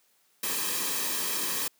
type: noise with comb filter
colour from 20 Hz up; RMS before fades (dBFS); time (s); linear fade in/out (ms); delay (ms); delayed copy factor
white; -30; 0.43-1.68; 5; 1.4; -0.65
effects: white hiss -67 dBFS RMS until 1.79 s + high-pass 150 Hz 12 dB/octave